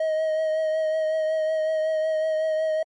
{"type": "tone with vibrato", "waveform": "triangle", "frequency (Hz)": 630, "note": "D#5", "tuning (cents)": 21, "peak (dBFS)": -19, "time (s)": [0, 2.83], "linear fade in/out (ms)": 5, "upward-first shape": "triangle", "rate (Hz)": 5.4, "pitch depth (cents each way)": 25, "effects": ["MP3 48 kbps"]}